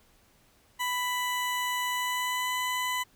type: tone with pitch glide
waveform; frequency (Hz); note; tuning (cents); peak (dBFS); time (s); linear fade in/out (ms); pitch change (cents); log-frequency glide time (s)
20% pulse; 992 to 1001.2; B5 to B5; +7 to +23; -23; 0.79-3.04; 20; +16; 1.91-2.52
effects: pink hiss -63 dBFS RMS until 3.15 s